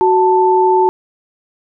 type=tone pair together; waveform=sine; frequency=371.7 / 884.1 Hz; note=F#4 / A5; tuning=+8 / +8 cents; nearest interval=octave + minor third; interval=1500 cents; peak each=-11 dBFS; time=0.01-0.89 s; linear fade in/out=0 ms; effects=none